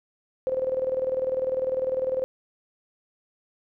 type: tone with tremolo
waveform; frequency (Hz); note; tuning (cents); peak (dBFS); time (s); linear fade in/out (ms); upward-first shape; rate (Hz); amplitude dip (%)
sine; 520; C5; -11; -21; 0.47-2.24; 0; square; 20; 60
effects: none